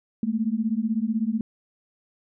sine beating tone pair, 213.8 / 229.8 Hz, A3 / A#3, -49 / -25 cents, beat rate 16 Hz, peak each -25 dBFS, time 0.23-1.41 s, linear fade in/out 2 ms, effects none

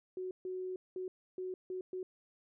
sine tone bursts at uneven times, 370 Hz, F#4, in tune, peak -37 dBFS, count 6, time 0.17-0.31 / 0.45-0.76 / 0.96-1.08 / 1.38-1.54 / 1.7-1.81 / 1.93-2.03 s, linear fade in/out 2 ms, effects none

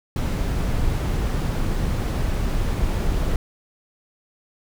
brown noise, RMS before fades -22 dBFS, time 0.16-3.36 s, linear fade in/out 2 ms, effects none

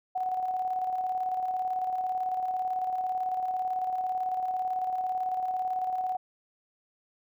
sine tone with tremolo, 742 Hz, F#5, 5 cents sharp, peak -26 dBFS, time 0.15-6.17 s, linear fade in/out 10 ms, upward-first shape square, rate 18 Hz, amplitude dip 35%, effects none

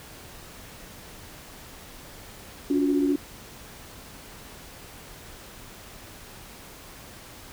sine tone cluster, 284.6 / 353.4 / 368.2 Hz, C#4 / F4 / F#4, +46 / +21 / -8 cents, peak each -21 / -28 / -30 dBFS, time 2.7-3.16 s, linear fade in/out 5 ms, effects pink hiss -45 dBFS RMS until 7.52 s

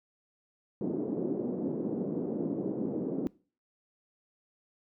white band-pass noise, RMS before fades -33 dBFS, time 0.81-3.27 s, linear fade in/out 0 ms, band 180 to 390 Hz, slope 24 dB/octave, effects noise-tail reverb RT60 0.4 s tail -22 dB re dry

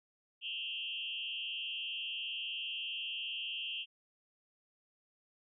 sine tone with frequency modulation, 2960 Hz, F#7, in tune, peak -37 dBFS, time 0.41-3.86 s, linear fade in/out 50 ms, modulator 119 Hz, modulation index 2.4, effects none

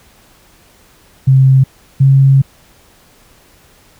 sine tone pair in turn, 133 / 135.79 Hz, C3 / C#3, +29 / -35 cents, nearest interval unison, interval 36 cents, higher second, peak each -4 dBFS, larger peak neither, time 1.27-1.64 / 2-2.42 s, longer second, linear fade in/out 10 ms, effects pink hiss -47 dBFS RMS until 3.99 s

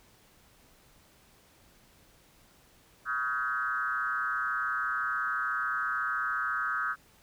sine tone with frequency modulation, 1400 Hz, F6, 4 cents sharp, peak -28 dBFS, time 3.05-6.96 s, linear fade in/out 50 ms, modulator 134 Hz, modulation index 1.6, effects pink hiss -61 dBFS RMS until 7.22 s

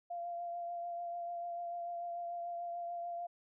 sine tone with vibrato, 692 Hz, F5, 16 cents flat, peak -38 dBFS, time 0.1-3.27 s, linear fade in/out 10 ms, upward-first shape triangle, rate 6.8 Hz, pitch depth 21 cents each way, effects none

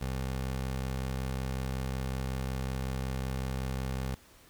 20% pulse tone, 65.41 Hz, C2, in tune, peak -27 dBFS, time 0.01-4.15 s, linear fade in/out 5 ms, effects pink hiss -58 dBFS RMS until 4.49 s

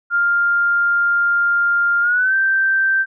sine tone with pitch glide, 1400 to 1562.4 Hz, F6 to G6, +4 to -6 cents, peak -13 dBFS, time 0.1-3.06 s, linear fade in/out 50 ms, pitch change +190 cents, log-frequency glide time 2.01-2.35 s, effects none

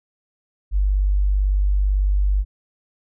sine tone, 49 Hz, G1, in tune, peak -15 dBFS, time 0.71-2.45 s, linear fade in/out 50 ms, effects none

